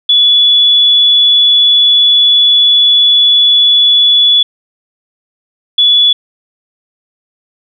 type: tone pair in turn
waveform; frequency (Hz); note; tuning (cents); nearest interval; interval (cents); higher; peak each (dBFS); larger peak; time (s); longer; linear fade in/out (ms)
sine; 3423 / 3423; A7 / A7; -48 / -48; unison; 0; neither; -4; neither; 0.09-4.43 / 5.78-6.13; first; 5
effects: none